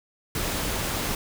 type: noise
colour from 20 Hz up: pink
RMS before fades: -28 dBFS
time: 0.35-1.15 s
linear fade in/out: 2 ms
effects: none